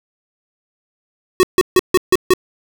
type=tone bursts; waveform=square; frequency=370 Hz; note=F#4; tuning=in tune; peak=-8 dBFS; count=6; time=1.4-2.336 s; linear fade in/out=0 ms; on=31 ms; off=150 ms; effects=none